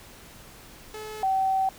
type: tone pair in turn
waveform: sawtooth / sine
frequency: 430.3 / 766.7 Hz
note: A4 / G5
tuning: -39 / -39 cents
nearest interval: minor seventh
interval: 1000 cents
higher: second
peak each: -32 / -21 dBFS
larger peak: second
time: 0.94-1.23 / 1.23-1.69 s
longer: second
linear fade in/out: 2 ms
effects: pink hiss -48 dBFS RMS until 1.78 s